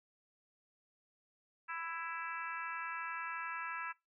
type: harmonic tone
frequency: 331.4 Hz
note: E4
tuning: 9 cents sharp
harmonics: 3 / 4 / 5 / 6 / 7 / 8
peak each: -46 / -43 / -44 / -51 / -50 / -49 dBFS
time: 1.68-3.93 s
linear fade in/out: 20 ms
effects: noise-tail reverb RT60 0.2 s tail -21 dB re dry